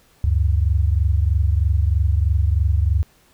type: tone pair together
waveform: sine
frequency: 72 / 95.14 Hz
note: D2 / F#2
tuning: -34 / +49 cents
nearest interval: perfect fourth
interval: 483 cents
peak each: -16 / -19 dBFS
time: 0.24-3.03 s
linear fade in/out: 0 ms
effects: pink hiss -56 dBFS RMS until 3.33 s